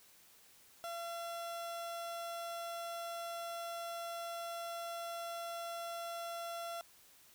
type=tone; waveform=30% pulse; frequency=680 Hz; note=F5; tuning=46 cents flat; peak=-38 dBFS; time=0.84-6.81 s; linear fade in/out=0 ms; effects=white hiss -63 dBFS RMS until 7.34 s